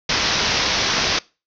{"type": "low-pass noise", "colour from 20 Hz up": "white", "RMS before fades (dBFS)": -20, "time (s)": [0.09, 1.19], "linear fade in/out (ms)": 5, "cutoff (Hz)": 6000, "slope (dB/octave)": 96, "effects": ["noise-tail reverb RT60 0.3 s tail -23 dB re dry"]}